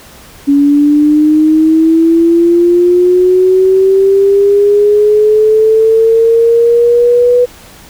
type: linear sweep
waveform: sine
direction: up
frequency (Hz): 280.7 to 492.9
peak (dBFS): -4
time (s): 0.47-7.46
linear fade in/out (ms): 20
effects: pink hiss -36 dBFS RMS until 7.89 s